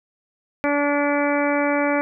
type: harmonic tone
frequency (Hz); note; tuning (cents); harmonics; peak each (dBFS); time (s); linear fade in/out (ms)
288.4; D4; -31; 1 / 2 / 3 / 4 / 5 / 6 / 7 / 8; -22 / -22 / -27 / -30 / -29 / -32 / -31 / -29; 0.64-2.01; 0
effects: none